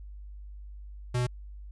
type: tone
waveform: square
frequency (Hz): 123.47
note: B2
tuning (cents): 0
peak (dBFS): -26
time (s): 1.14-1.27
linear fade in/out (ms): 10
effects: added 50 Hz sine -41 dBFS peak until 1.71 s + resampled to 24000 Hz